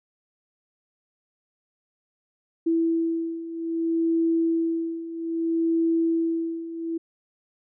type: beating tone pair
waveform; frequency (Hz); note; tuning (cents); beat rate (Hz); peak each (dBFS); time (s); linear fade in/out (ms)
sine; 329.6 / 330.22; E4 / E4; 0 / +3; 0.62; -27 / -23; 2.66-6.98; 10
effects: none